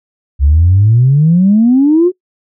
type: exponential sweep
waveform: sine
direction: up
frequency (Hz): 66.7 to 373.1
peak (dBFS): -4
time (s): 0.39-2.12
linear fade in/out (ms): 50
effects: noise-tail reverb RT60 0.1 s tail -22 dB re dry + tanh soft clip ceiling 0 dBFS